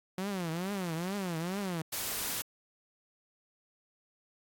sawtooth tone with vibrato, 180.7 Hz, F#3, 41 cents flat, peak -29 dBFS, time 0.18-1.82 s, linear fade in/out 2 ms, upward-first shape triangle, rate 2.3 Hz, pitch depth 240 cents each way
white noise, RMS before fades -35 dBFS, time 1.92-2.42 s, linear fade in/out 10 ms
effects AAC 64 kbps

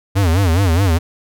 square tone with vibrato, 90 Hz, F#2, 47 cents flat, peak -12 dBFS, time 0.15-0.99 s, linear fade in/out 20 ms, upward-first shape sine, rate 4.8 Hz, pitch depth 200 cents each way, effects none

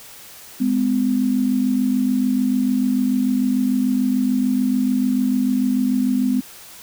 sine tone pair together, 207.7 / 254.5 Hz, G#3 / C4, 0 / -48 cents, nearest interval major third, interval 352 cents, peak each -21 / -17 dBFS, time 0.6-6.41 s, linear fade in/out 10 ms, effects white hiss -41 dBFS RMS until 6.82 s

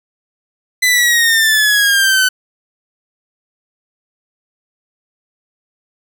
sawtooth exponential sweep, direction down, 2017 to 1502 Hz, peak -6 dBFS, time 0.82-2.29 s, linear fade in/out 10 ms, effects none

